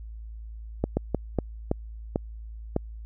slowing click train, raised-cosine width 2 ms, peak -10 dBFS, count 7, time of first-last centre 0.84-2.764 s, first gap 130 ms, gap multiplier 1.36, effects added 55 Hz sine -37 dBFS peak until 3.05 s

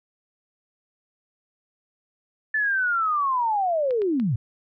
sine linear sweep, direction down, 1760 to 98 Hz, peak -20 dBFS, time 2.54-4.36 s, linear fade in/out 5 ms
clicks, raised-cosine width 0.3 ms, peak -25 dBFS, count 3, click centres 3.908 / 4.019 / 4.199 s
effects none

